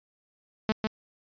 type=tone with echo; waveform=sawtooth; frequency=217.3 Hz; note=A3; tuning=21 cents flat; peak=-18 dBFS; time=0.69-0.72 s; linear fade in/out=0 ms; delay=150 ms; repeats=1; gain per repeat=-3 dB; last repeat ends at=0.87 s; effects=resampled to 11025 Hz